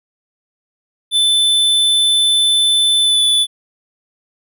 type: tone with pitch glide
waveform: square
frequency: 3520 to 3476 Hz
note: A7 to A7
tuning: 0 to -22 cents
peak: -11 dBFS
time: 1.11-3.47 s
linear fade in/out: 50 ms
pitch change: -22 cents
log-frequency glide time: 3.02-3.21 s
effects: none